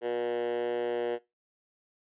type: tone with high-pass filter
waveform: 10% pulse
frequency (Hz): 119.9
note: A#2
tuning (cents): +49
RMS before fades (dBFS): -31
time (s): 0.01-1.19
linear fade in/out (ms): 50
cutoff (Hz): 420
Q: 5.4
effects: noise-tail reverb RT60 0.2 s tail -19 dB re dry + resampled to 8000 Hz